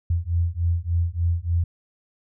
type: beating tone pair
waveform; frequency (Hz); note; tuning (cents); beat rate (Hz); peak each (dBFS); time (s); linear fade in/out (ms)
sine; 83.7 / 87.1; E2 / F2; +27 / -4; 3.4; -23; 0.1-1.64; 5
effects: none